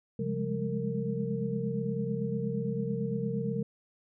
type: tone cluster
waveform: sine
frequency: 134.3 / 173.7 / 201.3 / 210.1 / 458.9 Hz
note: C3 / F3 / G3 / G#3 / A#4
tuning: +46 / -9 / +46 / +20 / -27 cents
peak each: -35 / -36 / -35 / -38 / -35 dBFS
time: 0.19-3.63 s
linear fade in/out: 5 ms
effects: none